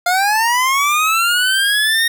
25% pulse linear sweep, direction up, 697 to 1863 Hz, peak -9 dBFS, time 0.06-2.08 s, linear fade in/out 5 ms, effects 7-bit

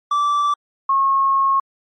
triangle / sine tone pair in turn, 1164 / 1087.6 Hz, D6 / C#6, -16 / -33 cents, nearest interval minor second, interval 117 cents, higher first, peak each -13 dBFS, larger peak neither, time 0.11-0.54 / 0.89-1.6 s, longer second, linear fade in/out 5 ms, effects MP3 32 kbps

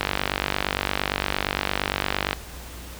click train, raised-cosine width 0.3 ms, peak -5 dBFS, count 114, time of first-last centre 0.01-2.33 s, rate 48.7 Hz, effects added 60 Hz sine -39 dBFS peak until 2.99 s + pink hiss -41 dBFS RMS until 2.99 s

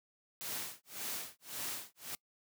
white noise with tremolo, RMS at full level -39 dBFS, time 0.41-2.15 s, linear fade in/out 0 ms, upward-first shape sine, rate 1.8 Hz, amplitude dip 100%, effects noise-tail reverb RT60 0.1 s tail -25 dB re dry + high-pass 100 Hz 12 dB/octave

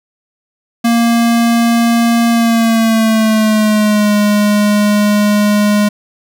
square tone with pitch glide, 233.1 to 207.7 Hz, A#3 to G#3, 0 to 0 cents, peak -9 dBFS, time 0.84-5.89 s, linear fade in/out 10 ms, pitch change -200 cents, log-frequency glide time 2.3-4.14 s, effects none

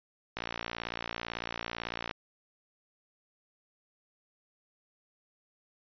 click train, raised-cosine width 0.3 ms, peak -18 dBFS, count 102, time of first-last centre 0.37-2.111 s, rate 58 Hz, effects resampled to 11025 Hz

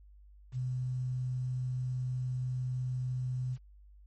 sine tone with quantisation, 126.9 Hz, B2, 47 cents sharp, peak -31 dBFS, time 0.52-3.58 s, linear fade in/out 50 ms, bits 10, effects added 50 Hz sine -53 dBFS peak until 4.06 s + MP3 32 kbps

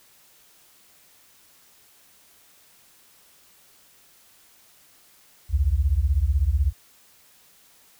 sine beating tone pair, 62.2 / 78.2 Hz, B1 / D#2, +13 / +9 cents, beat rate 16 Hz, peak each -21 dBFS, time 5.49-6.73 s, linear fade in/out 50 ms, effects white hiss -56 dBFS RMS until 7.99 s

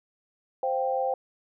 sine chord, C suspended fourth, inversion none, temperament equal, 523.3 / 698.5 / 784 Hz, C5 / F5 / G5, 0 / 0 / 0 cents, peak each -27 / -33 / -28 dBFS, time 0.63-1.14 s, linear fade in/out 2 ms, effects none

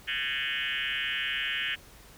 sine tone with frequency modulation, 2353 Hz, D7, 3 cents sharp, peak -28 dBFS, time 0.07-1.76 s, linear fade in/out 20 ms, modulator 138 Hz, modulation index 5.8, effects added 50 Hz sine -59 dBFS peak until 2.17 s + pink hiss -53 dBFS RMS until 2.17 s

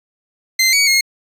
20% pulse tone with pitch steps, 2074 / 2251 / 2153 Hz, C7 / C#7 / C7, -16 / +26 / +49 cents, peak -6 dBFS, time 0.59-1.01 s, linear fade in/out 5 ms, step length 140 ms, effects resampled to 32000 Hz

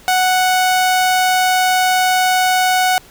sawtooth tone, 740 Hz, F#5, in tune, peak -8 dBFS, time 0.08-2.98 s, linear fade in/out 0 ms, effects pink hiss -44 dBFS RMS until 3.1 s

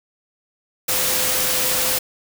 sine tone in noise, 512 Hz, C5, 38 cents flat, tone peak -31 dBFS, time 0.88-1.99 s, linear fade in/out 10 ms, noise white, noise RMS -20 dBFS, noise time 0.88-1.99 s, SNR -14 dB, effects none

